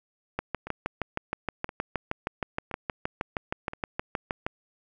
two click trains, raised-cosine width 0.5 ms, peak -22 / -13 dBFS, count 4 / 27, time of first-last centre 0.67-3.734 / 0.39-4.465 s, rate 0.979 / 6.38 Hz, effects none

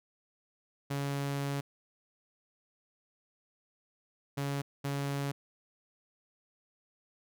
sawtooth tone bursts at uneven times, 140.5 Hz, C#3, 24 cents sharp, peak -28 dBFS, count 3, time 0.9-1.61 / 4.37-4.62 / 4.84-5.32 s, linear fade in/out 10 ms, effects none

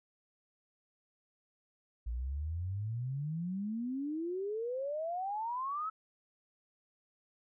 sine exponential sweep, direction up, 55.8 to 1316 Hz, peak -34 dBFS, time 2.06-5.9 s, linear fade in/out 10 ms, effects none

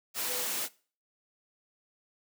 sine tone in noise, 496.1 Hz, B4, 8 cents sharp, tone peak -39 dBFS, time 0.26-0.46 s, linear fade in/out 50 ms, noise white, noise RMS -33 dBFS, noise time 0.14-0.69 s, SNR -9 dB, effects noise-tail reverb RT60 0.4 s tail -21 dB re dry + high-pass 200 Hz 12 dB/octave

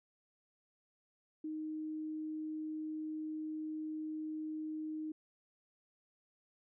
sine tone, 310.8 Hz, D#4, 2 cents flat, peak -38 dBFS, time 1.44-5.12 s, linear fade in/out 5 ms, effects none

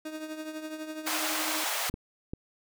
30% pulse tone with tremolo, 311.4 Hz, D#4, 2 cents sharp, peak -31 dBFS, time 0.05-1.64 s, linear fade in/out 5 ms, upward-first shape triangle, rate 12 Hz, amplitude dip 65%
pink high-pass noise, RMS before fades -31 dBFS, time 1.06-1.9 s, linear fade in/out 10 ms, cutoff 670 Hz, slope 24 dB/octave
clicks, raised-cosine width 3 ms, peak -22 dBFS, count 3, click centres 1.898 / 1.941 / 2.335 s
effects none

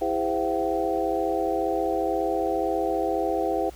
sine tone cluster, 330.8 / 405.5 / 515 / 682 / 764 Hz, E4 / G#4 / C5 / F5 / G5, +6 / -41 / -28 / -41 / -45 cents, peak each -29 dBFS, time 0.01-3.7 s, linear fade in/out 10 ms, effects added 60 Hz sine -44 dBFS peak until 3.75 s + pink hiss -50 dBFS RMS until 3.75 s

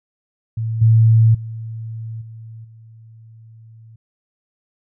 sine tone with level steps, 112.5 Hz, A2, 39 cents sharp, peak -19 / -8 / -26 / -33 / -40 dBFS, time 0.57-3.96 s, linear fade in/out 5 ms, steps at 0.81 / 1.34 / 2.21 / 2.64 s, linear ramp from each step 10 ms, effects none

